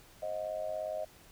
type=tone with amplitude modulation; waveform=sine; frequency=626 Hz; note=D#5; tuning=10 cents sharp; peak=-30 dBFS; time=0.22-1.05 s; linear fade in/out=10 ms; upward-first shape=sine; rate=97.3 Hz; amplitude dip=85%; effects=pink hiss -58 dBFS RMS until 1.31 s